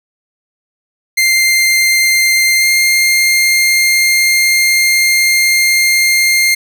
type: tone with pitch glide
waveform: sawtooth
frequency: 2097 to 2112 Hz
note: C7 to C7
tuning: +3 to +16 cents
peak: -5 dBFS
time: 1.17-6.55 s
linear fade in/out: 10 ms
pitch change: +13 cents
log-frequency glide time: 2.57-2.67 s
effects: none